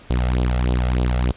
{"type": "tone with flanger", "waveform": "sawtooth", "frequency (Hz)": 61.74, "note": "B1", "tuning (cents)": 0, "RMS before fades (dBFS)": -19, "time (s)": [0.1, 1.32], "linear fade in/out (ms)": 5, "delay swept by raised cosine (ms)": [0.24, 1.54], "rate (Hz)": 3.3, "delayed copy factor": 0.75, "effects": ["pink hiss -46 dBFS RMS until 1.36 s", "resampled to 8000 Hz"]}